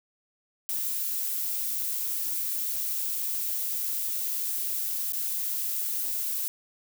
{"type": "noise with dropouts", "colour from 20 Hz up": "violet", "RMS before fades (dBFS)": -30, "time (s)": [0.69, 6.48], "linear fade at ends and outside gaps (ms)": 0, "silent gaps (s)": [5.122, 5.133], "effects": []}